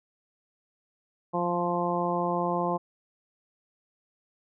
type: harmonic tone with a mistuned harmonic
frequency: 174.61 Hz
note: F3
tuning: in tune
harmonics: 1 / 2 / 3 / 4 / 5 / 6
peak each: -32 / -32 / -32 / -32 / -32 / -32 dBFS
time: 1.33-2.78 s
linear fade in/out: 20 ms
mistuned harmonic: 1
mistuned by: +17 cents
effects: none